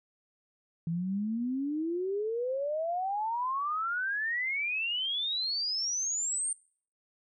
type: exponential sweep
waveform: sine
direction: up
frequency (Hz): 162.3 to 8960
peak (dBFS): -29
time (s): 0.87-6.53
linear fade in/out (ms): 2
effects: noise-tail reverb RT60 0.5 s tail -23 dB re dry